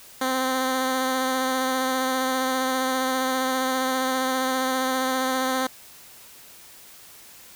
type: tone with vibrato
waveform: 10% pulse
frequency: 260 Hz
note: C4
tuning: 11 cents flat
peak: -14 dBFS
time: 0.21-5.67 s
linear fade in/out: 5 ms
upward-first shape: triangle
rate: 15 Hz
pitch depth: 21 cents each way
effects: white hiss -47 dBFS RMS until 7.55 s